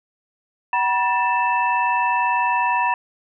sine tone cluster, 758 / 964 / 1776 / 2646 Hz, F#5 / B5 / A6 / E7, +42 / -42 / +16 / +6 cents, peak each -26 / -18 / -27 / -26 dBFS, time 0.73-2.94 s, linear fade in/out 2 ms, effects none

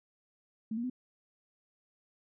sine tone with pitch steps, 220 / 235.8 / 252.7 Hz, A3 / A#3 / B3, 0 / +20 / +40 cents, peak -32 dBFS, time 0.71-0.899 s, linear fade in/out 5 ms, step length 63 ms, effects none

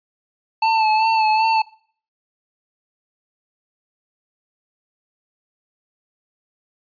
square tone with vibrato, 880 Hz, A5, in tune, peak -15 dBFS, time 0.62-1.62 s, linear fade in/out 5 ms, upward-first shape sine, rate 2.6 Hz, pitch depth 37 cents each way, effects noise-tail reverb RT60 0.5 s tail -22 dB re dry + resampled to 11025 Hz

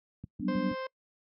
click train, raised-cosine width 5 ms, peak -26 dBFS, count 4, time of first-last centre 0.24-0.714 s, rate 6.33 Hz
sine chord, G major seventh, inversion third, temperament equal, 185 / 196 / 246.9 / 293.7 Hz, F#3 / G3 / B3 / D4, 0 / 0 / 0 / 0 cents, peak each -33 dBFS, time 0.39-0.75 s, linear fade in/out 50 ms
harmonic tone, 523.3 Hz, C5, in tune, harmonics 1 / 2 / 3 / 4 / 5 / 6 / 7 / 8 / 9 / 10, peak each -36 / -40 / -45 / -48 / -54 / -53 / -59 / -60 / -63 / -55 dBFS, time 0.48-0.87 s, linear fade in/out 5 ms
effects noise-tail reverb RT60 0.1 s tail -24 dB re dry + high-pass 100 Hz 12 dB/octave

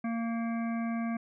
harmonic tone with a mistuned harmonic, 230 Hz, A#3, 23 cents flat, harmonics 1 / 3 / 5 / 7 / 9 / 10, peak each -30 / -40 / -44 / -47 / -49 / -50 dBFS, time 0.04-1.17 s, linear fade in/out 5 ms, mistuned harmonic 9, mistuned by +30 cents, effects none

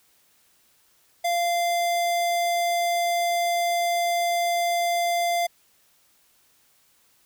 square tone, 692 Hz, F5, 16 cents flat, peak -22 dBFS, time 1.24-5.47 s, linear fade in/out 10 ms, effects white hiss -62 dBFS RMS until 7.25 s

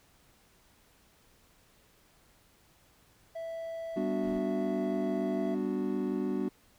triangle tone with pitch glide, 659.3 to 665 Hz, E5 to E5, 0 to +15 cents, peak -34 dBFS, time 3.35-5.55 s, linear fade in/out 10 ms, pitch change +15 cents, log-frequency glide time 4.31-4.61 s
triangle chord, G major seventh, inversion none, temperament equal, 196 / 246.9 / 293.7 / 370 Hz, G3 / B3 / D4 / F#4, 0 / 0 / 0 / 0 cents, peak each -33 dBFS, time 3.96-6.49 s, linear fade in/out 10 ms
brown noise, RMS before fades -49 dBFS, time 4.23-4.39 s, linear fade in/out 10 ms
effects pink hiss -64 dBFS RMS until 6.78 s

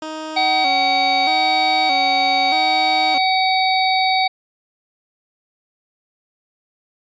15% pulse tone with vibrato, 293.7 Hz, D4, in tune, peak -20 dBFS, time 0.02-3.18 s, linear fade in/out 2 ms, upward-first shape square, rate 0.8 Hz, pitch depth 110 cents each way
harmonic tone, 756 Hz, F#5, 37 cents sharp, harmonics 1 / 3 / 5 / 6, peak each -16 / -21 / -23 / -24 dBFS, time 0.36-4.28 s, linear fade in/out 10 ms
effects resampled to 16000 Hz

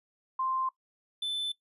sine / triangle tone pair in turn, 1046.5 / 3520 Hz, C6 / A7, 0 / 0 cents, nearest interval octave + major sixth, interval 2100 cents, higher second, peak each -28 dBFS, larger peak neither, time 0.39-0.69 / 1.22-1.52 s, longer neither, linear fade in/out 5 ms, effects noise-tail reverb RT60 0.1 s tail -19 dB re dry + resampled to 32000 Hz

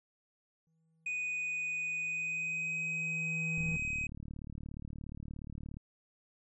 triangle tone with exponential growth, 161.8 Hz, E3, 32 cents flat, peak -31 dBFS, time 0.67-3.76 s, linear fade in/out 0 ms, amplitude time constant 670 ms
triangle tone with pitch glide, 2485 to 2524 Hz, D#7 to D#7, -3 to +24 cents, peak -32 dBFS, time 1.06-4.07 s, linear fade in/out 5 ms, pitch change +27 cents, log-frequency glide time 2.01-2.77 s
click train, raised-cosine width 5 ms, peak -32 dBFS, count 82, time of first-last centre 3.58-5.769 s, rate 37 Hz
effects resampled to 24000 Hz

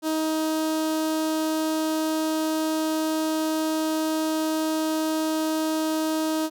sawtooth tone with notch filter, 314.9 Hz, D#4, 21 cents sharp, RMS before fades -25 dBFS, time 0.02-6.5 s, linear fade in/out 50 ms, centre 2100 Hz, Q 1.4, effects none

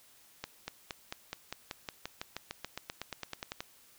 accelerating click train, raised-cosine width 0.2 ms, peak -20 dBFS, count 22, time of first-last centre 0.44-3.605 s, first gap 240 ms, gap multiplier 0.95, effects white hiss -61 dBFS RMS until 3.98 s

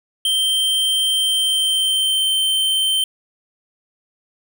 square tone with pitch glide, 3136 to 3109 Hz, G7 to G7, 0 to -15 cents, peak -16 dBFS, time 0.25-3.04 s, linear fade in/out 2 ms, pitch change -15 cents, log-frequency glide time 1.11-2.29 s, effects none

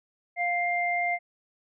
sine tone pair together, 701 / 2101 Hz, F5 / C7, +6 / +7 cents, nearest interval octave + perfect fifth, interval 1901 cents, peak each -27 / -27 dBFS, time 0.36-1.19 s, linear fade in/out 50 ms, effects none

